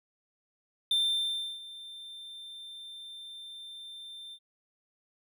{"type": "tone with ADSR envelope", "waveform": "triangle", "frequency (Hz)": 3576, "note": "A7", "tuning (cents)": 27, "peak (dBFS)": -22, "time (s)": [0.91, 4.39], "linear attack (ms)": 3, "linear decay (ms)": 680, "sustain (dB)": -19, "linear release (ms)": 60, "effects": []}